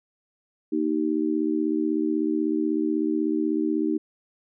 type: tone with amplitude modulation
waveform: sine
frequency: 311.1 Hz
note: D#4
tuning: in tune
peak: -17 dBFS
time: 0.72-3.98 s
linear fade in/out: 10 ms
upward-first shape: sine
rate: 76.2 Hz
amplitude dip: 100%
effects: none